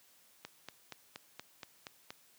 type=click train; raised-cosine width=0.2 ms; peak=-26 dBFS; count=8; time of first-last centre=0.45-2.105 s; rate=4.23 Hz; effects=white hiss -65 dBFS RMS until 2.38 s + high-pass 100 Hz 12 dB/octave